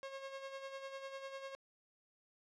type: tone with tremolo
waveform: sawtooth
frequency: 542 Hz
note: C#5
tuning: 39 cents flat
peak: -39 dBFS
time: 0.03-1.55 s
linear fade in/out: 0 ms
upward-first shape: sine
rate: 10 Hz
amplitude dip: 55%
effects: low-pass 5000 Hz 12 dB/octave